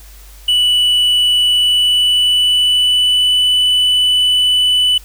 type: tone with pitch glide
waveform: triangle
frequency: 2960 to 2986 Hz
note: F#7 to F#7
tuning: 0 to +15 cents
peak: -8 dBFS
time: 0.48-4.98 s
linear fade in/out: 5 ms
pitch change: +15 cents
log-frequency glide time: 1.43-3.45 s
effects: added 50 Hz sine -36 dBFS peak until 5.04 s + white hiss -43 dBFS RMS until 5.04 s